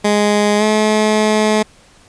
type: tone with pitch glide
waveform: 15% pulse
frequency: 207.7 to 214.5 Hz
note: G#3 to A3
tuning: 0 to -44 cents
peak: -5 dBFS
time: 0.04-1.63 s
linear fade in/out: 10 ms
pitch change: +56 cents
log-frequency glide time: 0.58-0.63 s
effects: pink hiss -47 dBFS RMS until 2.08 s + resampled to 22050 Hz